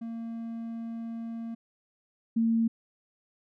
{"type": "tone pair in turn", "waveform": ["triangle", "sine"], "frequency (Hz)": [229.2, 227.6], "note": ["A#3", "A#3"], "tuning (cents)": [-29, -41], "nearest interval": "unison", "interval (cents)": 12, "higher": "first", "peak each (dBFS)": [-32, -22], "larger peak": "second", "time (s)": [[0.01, 1.55], [2.36, 2.68]], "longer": "first", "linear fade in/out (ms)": 10, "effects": []}